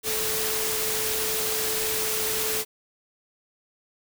sine tone in noise, 436.5 Hz, A4, 14 cents flat, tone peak -32 dBFS, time 0.03-2.65 s, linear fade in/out 50 ms, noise white, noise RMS -27 dBFS, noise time 0.03-2.65 s, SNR -8 dB, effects none

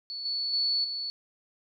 sine tone with level steps, 4435 Hz, C#8, in tune, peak -34 / -28 / -24 / -31 dBFS, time 0.1-1.1 s, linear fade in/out 0 ms, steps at 0.25 / 0.53 / 0.84 s, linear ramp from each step 5 ms, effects none

